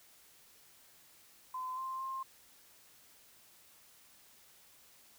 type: tone with pitch steps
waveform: sine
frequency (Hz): 1024 / 1049 / 1059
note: C6 / C6 / C6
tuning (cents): -38 / +4 / +21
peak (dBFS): -37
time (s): 1.54-2.23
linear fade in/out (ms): 5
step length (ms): 230
effects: white hiss -62 dBFS RMS until 5.18 s